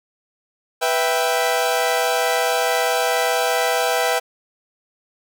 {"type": "chord", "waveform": "sawtooth", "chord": "E minor", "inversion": "second", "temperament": "equal", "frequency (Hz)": [493.9, 659.3, 784], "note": ["B4", "E5", "G5"], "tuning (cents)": [0, 0, 0], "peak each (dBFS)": -18, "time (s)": [0.81, 4.2], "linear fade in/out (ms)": 20, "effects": []}